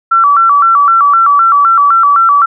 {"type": "tone with vibrato", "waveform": "sine", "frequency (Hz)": 1244.5, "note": "D#6", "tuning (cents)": 0, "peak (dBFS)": -4, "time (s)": [0.11, 2.46], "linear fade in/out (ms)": 10, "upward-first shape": "square", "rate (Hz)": 3.9, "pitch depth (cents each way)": 140, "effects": []}